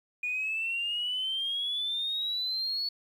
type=exponential sweep; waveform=sine; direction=up; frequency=2444 to 4437 Hz; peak=-28 dBFS; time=0.23-2.89 s; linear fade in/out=5 ms; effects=tanh soft clip ceiling -24 dBFS + 10-bit